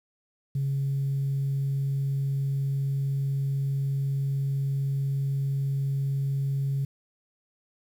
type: tone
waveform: sine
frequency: 137.7 Hz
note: C#3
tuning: 11 cents flat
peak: -23 dBFS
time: 0.55-6.85 s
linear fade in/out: 5 ms
effects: tanh soft clip ceiling -21 dBFS + 9-bit